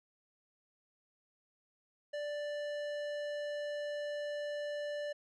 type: tone with low-pass filter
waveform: square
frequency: 587.3 Hz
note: D5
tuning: in tune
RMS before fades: -39 dBFS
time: 2.13-5.13 s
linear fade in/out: 10 ms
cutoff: 4400 Hz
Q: 0.53
effects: none